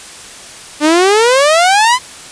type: exponential sweep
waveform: sawtooth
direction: up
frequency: 290.6 to 1041 Hz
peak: -3 dBFS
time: 0.8-1.99 s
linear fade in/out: 50 ms
effects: white hiss -32 dBFS RMS until 2.31 s + resampled to 22050 Hz